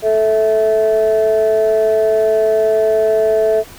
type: tone pair together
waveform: sine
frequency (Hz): 437.2 / 655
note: A4 / E5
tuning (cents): -11 / -11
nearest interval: perfect fifth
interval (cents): 700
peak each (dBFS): -12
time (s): 0.02-3.64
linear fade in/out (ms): 50
effects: tanh soft clip ceiling -6 dBFS + pink hiss -38 dBFS RMS until 3.78 s